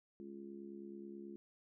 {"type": "harmonic tone", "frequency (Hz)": 69.3, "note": "C#2", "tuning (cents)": 0, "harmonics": [3, 4, 5, 6], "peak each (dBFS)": [-51, -58, -50, -61], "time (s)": [0.2, 1.36], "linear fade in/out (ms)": 0, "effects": []}